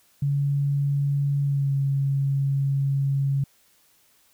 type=tone with pitch glide; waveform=sine; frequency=141.4 to 138.17 Hz; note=C#3 to C#3; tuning=+35 to -5 cents; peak=-20 dBFS; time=0.22-3.44 s; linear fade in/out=5 ms; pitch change=-40 cents; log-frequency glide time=1.43-1.73 s; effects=white hiss -61 dBFS RMS until 4.33 s